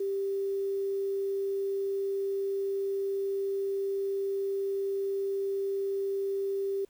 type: tone with quantisation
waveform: sine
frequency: 393.1 Hz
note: G4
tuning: 5 cents sharp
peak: -28 dBFS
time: 0-6.85 s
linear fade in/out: 5 ms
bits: 9
effects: pink hiss -68 dBFS RMS until 6.89 s